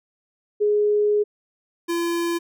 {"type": "tone pair in turn", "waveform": ["sine", "square"], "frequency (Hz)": [417, 340.5], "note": ["G#4", "F4"], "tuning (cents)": [7, -44], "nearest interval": "major third", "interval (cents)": 351, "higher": "first", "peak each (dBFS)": [-16, -22], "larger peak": "first", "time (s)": [[0.6, 1.24], [1.88, 2.39]], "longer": "first", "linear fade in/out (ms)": 20, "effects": []}